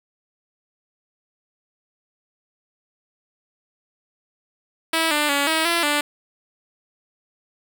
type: tone with pitch steps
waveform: 5% pulse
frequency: 325.3 / 297.1 / 283.3 / 319.9 / 339.3 / 293.5 Hz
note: E4 / D4 / C#4 / D#4 / F4 / D4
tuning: -23 / +20 / +38 / +48 / -50 / -1 cents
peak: -7 dBFS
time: 4.93-6.01 s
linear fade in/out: 5 ms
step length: 180 ms
effects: none